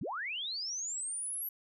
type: linear sweep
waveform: sine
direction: up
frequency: 93.4 to 11840 Hz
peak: -35 dBFS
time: 0.01-1.49 s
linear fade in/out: 5 ms
effects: none